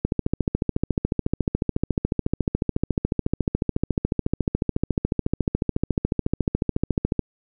click train, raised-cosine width 3 ms, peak -7 dBFS, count 101, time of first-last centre 0.05-7.193 s, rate 14 Hz, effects none

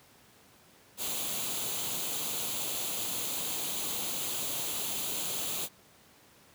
white noise with comb filter, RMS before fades -34 dBFS, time 0.97-5.69 s, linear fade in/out 50 ms, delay 0.28 ms, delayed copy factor +0.6, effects pink hiss -59 dBFS RMS until 6.54 s + high-pass 100 Hz 12 dB/octave

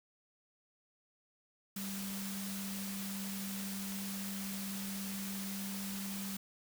sine tone in noise, 196 Hz, G3, in tune, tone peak -40 dBFS, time 1.76-6.37 s, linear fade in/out 5 ms, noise white, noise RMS -44 dBFS, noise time 1.76-6.37 s, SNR +1 dB, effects none

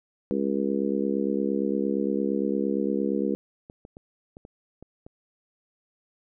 harmonic tone, 68.7 Hz, C#2, 15 cents flat, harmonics 3 / 4 / 5 / 6 / 7, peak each -28 / -29 / -30 / -31 / -31 dBFS, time 0.31-3.35 s, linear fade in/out 0 ms
clicks, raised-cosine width 2 ms, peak -30 dBFS, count 7, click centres 3.699 / 3.851 / 3.969 / 4.369 / 4.451 / 4.826 / 5.065 s
effects none

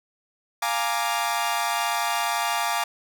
sawtooth chord, Bb dominant seventh, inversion second, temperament equal, 698.5 / 830.6 / 932.3 / 1174.7 Hz, F5 / Ab5 / Bb5 / D6, 0 / 0 / 0 / 0 cents, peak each -25 dBFS, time 0.62-2.84 s, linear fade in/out 5 ms, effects none

